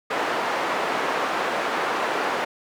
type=band-pass noise; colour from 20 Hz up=white; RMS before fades=-25 dBFS; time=0.1-2.45 s; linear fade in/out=10 ms; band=360 to 1300 Hz; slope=12 dB/octave; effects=none